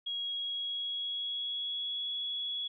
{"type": "tone with pitch glide", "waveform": "sine", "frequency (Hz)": [3300, 3367], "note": ["G#7", "G#7"], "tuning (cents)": [-12, 23], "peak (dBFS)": -33, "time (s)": [0.06, 2.68], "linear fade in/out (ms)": 10, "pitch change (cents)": 35, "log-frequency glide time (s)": [0.22, 2.1], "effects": []}